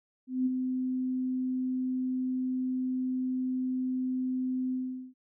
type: tone with ADSR envelope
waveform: sine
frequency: 256.3 Hz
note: C4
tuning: 36 cents flat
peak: -23 dBFS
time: 0.27-5.14 s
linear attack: 190 ms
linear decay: 25 ms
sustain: -5 dB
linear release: 420 ms
effects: none